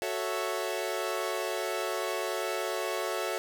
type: chord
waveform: sawtooth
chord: F# minor seventh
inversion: none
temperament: equal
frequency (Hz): 370 / 440 / 554.4 / 659.3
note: F#4 / A4 / C#5 / E5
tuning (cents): 0 / 0 / 0 / 0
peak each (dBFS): -32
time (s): 0.02-3.38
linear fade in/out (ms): 0
effects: none